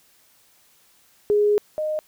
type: tone pair in turn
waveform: sine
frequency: 415.3 / 615.8 Hz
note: G#4 / D#5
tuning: 0 / -18 cents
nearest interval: perfect fifth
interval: 682 cents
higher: second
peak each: -15 / -22 dBFS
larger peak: first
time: 1.3-1.58 / 1.78-1.99 s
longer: first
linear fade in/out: 0 ms
effects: white hiss -58 dBFS RMS until 2.07 s